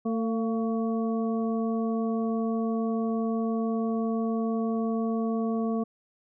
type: harmonic tone with a mistuned harmonic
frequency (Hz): 224.7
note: A3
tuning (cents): +37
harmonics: 1 / 2 / 3 / 5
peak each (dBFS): -26 / -32 / -36 / -40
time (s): 0.05-5.84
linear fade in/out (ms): 10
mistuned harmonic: 3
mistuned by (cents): +35
effects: none